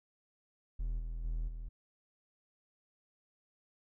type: tone with level steps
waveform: triangle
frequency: 40.69 Hz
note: E1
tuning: 22 cents flat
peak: -31 / -35 / -31 / -38 dBFS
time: 0.79-1.69 s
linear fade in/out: 10 ms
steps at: 0.99 / 1.24 / 1.48 s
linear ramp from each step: 5 ms
effects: none